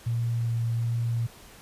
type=tone with vibrato; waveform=sine; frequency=116.6 Hz; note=A#2; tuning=1 cent sharp; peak=-24 dBFS; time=0.06-1.27 s; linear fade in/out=10 ms; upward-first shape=sine; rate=1.3 Hz; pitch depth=11 cents each way; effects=pink hiss -50 dBFS RMS until 1.61 s + resampled to 32000 Hz